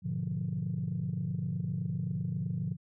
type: chord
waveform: sine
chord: G# diminished seventh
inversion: none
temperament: equal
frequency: 103.83 / 123.47 / 146.83 / 174.61 Hz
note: G#2 / B2 / D3 / F3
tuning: 0 / 0 / 0 / 0 cents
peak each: -38 / -37 / -35 / -34 dBFS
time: 0.02-2.77 s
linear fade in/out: 50 ms
effects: tanh soft clip ceiling -24 dBFS